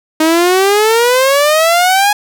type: exponential sweep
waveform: sawtooth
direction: up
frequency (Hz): 311.1 to 838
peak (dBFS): -4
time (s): 0.2-2.13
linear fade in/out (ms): 5
effects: none